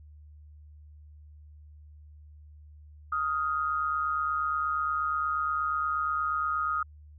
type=tone pair together; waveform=sine; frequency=1248.5 / 1396.9 Hz; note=D#6 / F6; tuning=+6 / 0 cents; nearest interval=major second; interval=194 cents; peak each=-27 / -33 dBFS; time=3.12-6.83 s; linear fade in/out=5 ms; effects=added 75 Hz sine -48 dBFS peak until 7.18 s